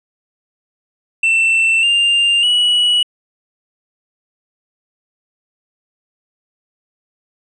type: tone with pitch steps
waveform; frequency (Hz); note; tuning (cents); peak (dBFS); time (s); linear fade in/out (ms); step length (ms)
triangle; 2679 / 2797 / 2932; E7 / F7 / F#7; +27 / +2 / -16; -9; 1.23-3.03; 5; 600
effects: resampled to 22050 Hz